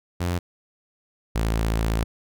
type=tone pair in turn; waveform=sawtooth; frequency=87.9 / 55.37 Hz; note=F2 / A1; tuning=+12 / +12 cents; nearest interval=minor sixth; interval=800 cents; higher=first; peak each=-19 / -17 dBFS; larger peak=second; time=0.2-0.39 / 1.35-2.04 s; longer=second; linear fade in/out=10 ms; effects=none